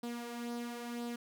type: tone with flanger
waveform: sawtooth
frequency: 238.1 Hz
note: A#3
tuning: 37 cents sharp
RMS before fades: -41 dBFS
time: 0.03-1.16 s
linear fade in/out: 5 ms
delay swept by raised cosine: 0.22 to 4.02 ms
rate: 0.99 Hz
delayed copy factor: +0.5
effects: none